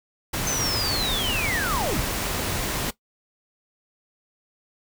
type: noise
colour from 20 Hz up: pink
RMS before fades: -27 dBFS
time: 0.33-2.91 s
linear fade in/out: 10 ms
type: linear sweep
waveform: sine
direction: down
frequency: 6272 to 79.7 Hz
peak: -25 dBFS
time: 0.47-2 s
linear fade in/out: 0 ms
effects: noise-tail reverb RT60 0.1 s tail -17 dB re dry